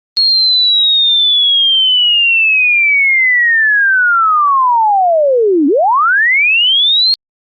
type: linear two-way sweep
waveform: sine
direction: down then up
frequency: 4299 to 267.7 to 4299 Hz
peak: -7 dBFS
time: 0.17-7.14 s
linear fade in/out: 0 ms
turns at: 5.67 s
effects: Opus 32 kbps